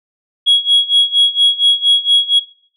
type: tone with tremolo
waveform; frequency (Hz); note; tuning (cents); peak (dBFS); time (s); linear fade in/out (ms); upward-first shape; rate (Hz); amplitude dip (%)
sine; 3322; G#7; 0; -4; 0.46-2.4; 20; sine; 4.3; 90
effects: noise-tail reverb RT60 0.6 s tail -19 dB re dry + tanh soft clip ceiling -4 dBFS